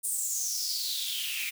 white noise with high-pass filter sweep, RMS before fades -32 dBFS, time 0.03-1.51 s, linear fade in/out 20 ms, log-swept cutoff 9100 to 2300 Hz, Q 6.4, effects none

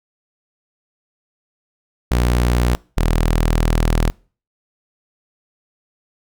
sawtooth tone pair in turn, 60.2 / 40.18 Hz, B1 / E1, -44 / -44 cents, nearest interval perfect fifth, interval 700 cents, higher first, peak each -10 dBFS, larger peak neither, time 2.11-2.75 / 2.97-4.1 s, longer second, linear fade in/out 0 ms, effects noise-tail reverb RT60 0.4 s tail -24 dB re dry

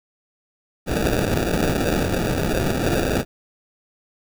violet noise with sample-and-hold, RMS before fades -21 dBFS, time 0.86-3.25 s, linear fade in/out 50 ms, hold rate 1050 Hz, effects none

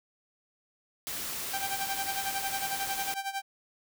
white noise, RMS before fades -36 dBFS, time 1.07-3.14 s, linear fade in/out 0 ms
sawtooth tone with tremolo, 784 Hz, G5, in tune, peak -26 dBFS, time 1.53-3.42 s, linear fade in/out 10 ms, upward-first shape sine, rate 11 Hz, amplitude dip 80%
effects none

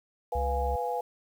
sine chord, F diminished, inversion second, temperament equal, 493.9 / 698.5 / 830.6 Hz, Cb5 / F5 / Ab5, 0 / 0 / 0 cents, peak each -32 / -34 / -32 dBFS, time 0.32-1.01 s, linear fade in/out 5 ms
triangle tone, 67 Hz, C2, 42 cents sharp, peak -27 dBFS, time 0.35-0.76 s, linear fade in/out 5 ms
effects 9-bit

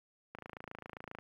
click train, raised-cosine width 0.5 ms, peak -29 dBFS, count 24, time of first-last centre 0.35-1.186 s, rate 27.5 Hz, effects high-pass 80 Hz 12 dB/octave + 11-bit

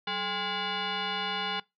sine tone with frequency modulation, 1047 Hz, C6, 1 cent sharp, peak -29 dBFS, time 0.07-1.6 s, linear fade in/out 5 ms, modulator 617 Hz, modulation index 4.5, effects noise-tail reverb RT60 0.2 s tail -23 dB re dry

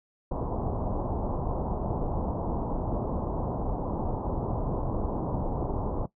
pink low-pass noise, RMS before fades -30 dBFS, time 0.31-6.06 s, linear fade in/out 5 ms, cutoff 990 Hz, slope 48 dB/octave, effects noise-tail reverb RT60 0.1 s tail -17 dB re dry

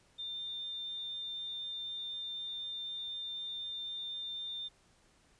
sine tone, 3602 Hz, A7, 40 cents sharp, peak -38 dBFS, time 0.18-4.69 s, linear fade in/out 20 ms, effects pink hiss -67 dBFS RMS until 5.39 s + resampled to 22050 Hz

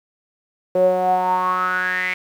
sawtooth tone with band-pass filter sweep, 183.2 Hz, F#3, 17 cents flat, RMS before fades -19 dBFS, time 0.75-2.14 s, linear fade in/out 5 ms, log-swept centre 500 to 2200 Hz, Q 9.2, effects 8-bit

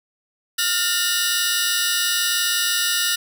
20% pulse tone cluster, 1409 / 1813 / 2937 / 3894 / 4863 Hz, F6 / A#6 / F#7 / B7 / D#8, +15 / -49 / -13 / -25 / -40 cents, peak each -20 dBFS, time 0.58-3.16 s, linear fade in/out 10 ms, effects none

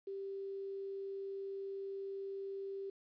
sine tone with quantisation, 391.8 Hz, G4, 1 cent flat, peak -40 dBFS, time 0.07-2.9 s, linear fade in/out 5 ms, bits 11, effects resampled to 11025 Hz

